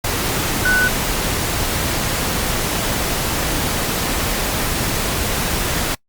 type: tone in noise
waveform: sine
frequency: 1492 Hz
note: F#6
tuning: 14 cents sharp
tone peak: -13 dBFS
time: 0.65-0.88 s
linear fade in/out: 5 ms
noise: pink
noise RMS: -20 dBFS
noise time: 0.04-5.95 s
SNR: +4 dB
effects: noise-tail reverb RT60 0.1 s tail -25 dB re dry + Opus 48 kbps